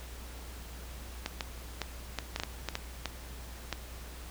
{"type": "clicks", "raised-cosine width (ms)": 0.2, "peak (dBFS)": -15, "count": 11, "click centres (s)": [1.261, 1.408, 1.817, 2.187, 2.361, 2.399, 2.435, 2.687, 2.754, 3.057, 3.727], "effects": ["added 60 Hz sine -44 dBFS peak until 4.3 s", "pink hiss -49 dBFS RMS until 4.3 s"]}